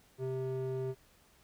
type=tone with band-pass filter; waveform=square; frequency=130.81 Hz; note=C3; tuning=in tune; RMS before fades=-36 dBFS; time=0.18-0.95 s; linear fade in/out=50 ms; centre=310 Hz; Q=5.2; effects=pink hiss -65 dBFS RMS until 1.43 s